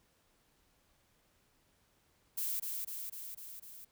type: noise with echo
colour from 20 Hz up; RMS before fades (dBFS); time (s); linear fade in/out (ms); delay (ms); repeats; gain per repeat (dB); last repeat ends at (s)
violet; -36; 2.37-2.6; 10; 250; 5; -3; 3.85
effects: pink hiss -72 dBFS RMS until 3.91 s